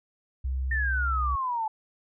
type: tone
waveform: sine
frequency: 65.41 Hz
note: C2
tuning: in tune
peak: -26 dBFS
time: 0.44-1.36 s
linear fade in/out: 10 ms
type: exponential sweep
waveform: sine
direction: down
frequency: 1833 to 857 Hz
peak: -26 dBFS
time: 0.71-1.68 s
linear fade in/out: 5 ms
effects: none